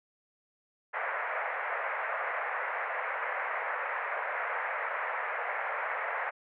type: band-pass noise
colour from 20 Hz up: white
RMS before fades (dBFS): -34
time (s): 0.93-6.31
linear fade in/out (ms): 20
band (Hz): 500 to 2100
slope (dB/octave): 48
effects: none